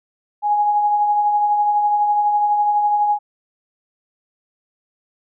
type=tone with tremolo; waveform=sine; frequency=831 Hz; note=G#5; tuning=1 cent sharp; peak=-12 dBFS; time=0.42-3.19 s; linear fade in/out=50 ms; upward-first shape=triangle; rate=12 Hz; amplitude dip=40%; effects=none